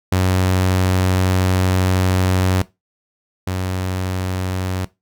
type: tone pair in turn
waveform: sawtooth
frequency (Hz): 92.8 / 92.8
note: F#2 / F#2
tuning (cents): +6 / +6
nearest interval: unison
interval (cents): 0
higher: neither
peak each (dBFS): -10 / -16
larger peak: first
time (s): 0.12-2.62 / 3.47-4.85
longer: first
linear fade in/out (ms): 5
effects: noise-tail reverb RT60 0.2 s tail -18 dB re dry